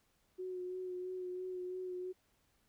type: tone with vibrato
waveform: sine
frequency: 366.1 Hz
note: F#4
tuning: 18 cents flat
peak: -39 dBFS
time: 0.38-2.13 s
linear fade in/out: 20 ms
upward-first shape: sine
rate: 3 Hz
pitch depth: 22 cents each way
effects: pink hiss -75 dBFS RMS until 2.68 s